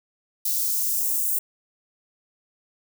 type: noise with high-pass filter sweep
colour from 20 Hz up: violet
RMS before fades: -24 dBFS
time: 0.45-1.39 s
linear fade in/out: 5 ms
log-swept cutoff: 4300 to 8800 Hz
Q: 1.4
effects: none